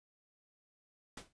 pink noise with exponential decay, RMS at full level -42 dBFS, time 1.17-1.33 s, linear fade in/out 5 ms, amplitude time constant 33 ms, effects resampled to 22050 Hz

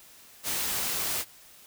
white noise, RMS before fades -30 dBFS, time 0.43-1.25 s, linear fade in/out 50 ms, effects white hiss -53 dBFS RMS until 1.66 s

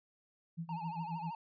sine tone with tremolo, 166.2 Hz, E3, 15 cents sharp, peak -36 dBFS, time 0.57-1.31 s, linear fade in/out 20 ms, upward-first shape sine, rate 7.5 Hz, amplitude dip 90%
triangle tone with vibrato, 885 Hz, A5, 10 cents sharp, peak -38 dBFS, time 0.69-1.35 s, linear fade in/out 2 ms, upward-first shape sine, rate 13 Hz, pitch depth 99 cents each way
effects resampled to 11025 Hz

